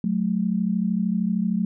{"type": "tone pair together", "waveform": "sine", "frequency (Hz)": [184.39, 217.5], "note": ["F#3", "A3"], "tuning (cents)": [-6, -20], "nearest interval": "minor third", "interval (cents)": 286, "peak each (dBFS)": -23, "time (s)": [0.04, 1.65], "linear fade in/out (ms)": 2, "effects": []}